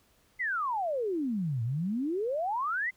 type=exponential two-way sweep; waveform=sine; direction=down then up; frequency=2093 to 110 to 2093 Hz; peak=-28 dBFS; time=0.39-2.91 s; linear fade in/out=20 ms; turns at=1.63 s; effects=pink hiss -66 dBFS RMS until 2.96 s